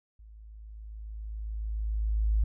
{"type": "tone with level ramp", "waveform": "sine", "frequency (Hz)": 53.6, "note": "A1", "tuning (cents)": -45, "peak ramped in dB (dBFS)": [-48, -21], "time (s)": [0.19, 2.44], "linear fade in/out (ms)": 5, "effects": []}